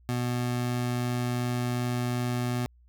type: tone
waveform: 25% pulse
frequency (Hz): 122.6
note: B2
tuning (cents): -12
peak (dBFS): -23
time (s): 0.09-2.66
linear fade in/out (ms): 0
effects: added 60 Hz sine -55 dBFS peak until 2.88 s